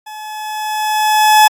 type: tone with level ramp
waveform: 40% pulse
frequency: 856 Hz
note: A5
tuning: 48 cents flat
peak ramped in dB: -28 to -3 dBFS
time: 0.06-1.48 s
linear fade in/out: 10 ms
effects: AAC 64 kbps